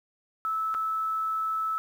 sine tone with dropouts, 1307 Hz, E6, 15 cents flat, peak -26 dBFS, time 0.45-1.78 s, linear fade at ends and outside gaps 0 ms, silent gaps 0.742-0.748 s, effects 9-bit

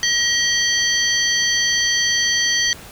sine tone cluster, 1903 / 3199 / 4527 / 5980 Hz, A#6 / G7 / C#8 / F#8, +35 / +34 / +36 / +17 cents, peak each -20 / -22 / -22 / -21 dBFS, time 0.03-2.73 s, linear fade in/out 0 ms, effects pink hiss -39 dBFS RMS until 2.91 s

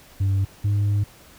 sine tone pair in turn, 97.4 / 102.24 Hz, G2 / G#2, -11 / -27 cents, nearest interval minor second, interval 84 cents, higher second, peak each -15 dBFS, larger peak neither, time 0.2-0.45 / 0.64-1.04 s, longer second, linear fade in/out 10 ms, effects tanh soft clip ceiling -17 dBFS + pink hiss -49 dBFS RMS until 1.38 s

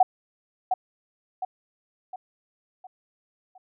sine tone with echo, 747 Hz, F#5, 16 cents sharp, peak -12 dBFS, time 0-0.03 s, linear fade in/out 5 ms, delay 710 ms, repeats 5, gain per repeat -7 dB, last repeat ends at 3.58 s, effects none

